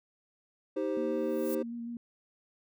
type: chord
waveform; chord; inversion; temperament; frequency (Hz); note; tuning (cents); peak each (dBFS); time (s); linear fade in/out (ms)
triangle; C minor; first; just; 314 / 392.4 / 523.3; Eb4 / G4 / C5; +16 / +2 / 0; -32; 0.76-1.63; 10
type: tone with vibrato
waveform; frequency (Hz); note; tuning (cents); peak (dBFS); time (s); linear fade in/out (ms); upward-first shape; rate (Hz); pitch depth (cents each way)
sine; 235.1; A#3; +15; -36; 0.97-1.97; 2; square; 6.7; 15
type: noise with exponential growth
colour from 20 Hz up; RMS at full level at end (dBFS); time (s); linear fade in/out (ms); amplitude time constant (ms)
violet; -39; 1.11-1.55; 5; 95
effects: none